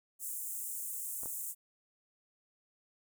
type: high-pass noise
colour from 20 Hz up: pink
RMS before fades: -40 dBFS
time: 0.19-1.55 s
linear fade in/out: 50 ms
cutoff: 7400 Hz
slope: 48 dB/octave
type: clicks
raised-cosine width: 1 ms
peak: -35 / -33 dBFS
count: 2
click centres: 1.234 / 1.258 s
effects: none